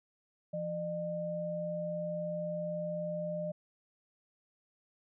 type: tone pair together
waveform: sine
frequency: 170.1 / 606.2 Hz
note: F3 / D#5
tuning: -45 / -45 cents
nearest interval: octave + minor seventh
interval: 2200 cents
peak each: -39 / -35 dBFS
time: 0.53-3.52 s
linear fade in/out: 10 ms
effects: none